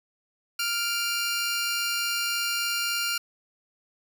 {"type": "tone pair together", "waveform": "15% pulse", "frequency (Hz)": [1396.7, 2349], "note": ["F6", "D7"], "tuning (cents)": [0, 0], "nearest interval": "major sixth", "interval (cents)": 900, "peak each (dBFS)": [-20, -25], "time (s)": [0.59, 3.18], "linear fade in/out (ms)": 5, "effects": []}